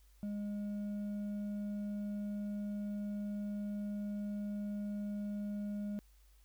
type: tone with hard clipping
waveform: sine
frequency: 205.6 Hz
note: G#3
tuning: 17 cents flat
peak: -38 dBFS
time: 0.23-5.99 s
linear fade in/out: 0 ms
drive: 4 dB
effects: added 50 Hz sine -61 dBFS peak until 6.44 s + white hiss -72 dBFS RMS until 6.44 s